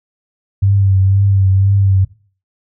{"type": "tone with vibrato", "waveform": "sine", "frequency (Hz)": 97.4, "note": "G2", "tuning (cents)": -11, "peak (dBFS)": -8, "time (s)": [0.62, 2.05], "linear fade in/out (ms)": 10, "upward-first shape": "triangle", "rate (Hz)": 2, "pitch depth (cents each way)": 45, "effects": ["noise-tail reverb RT60 0.4 s tail -18 dB re dry"]}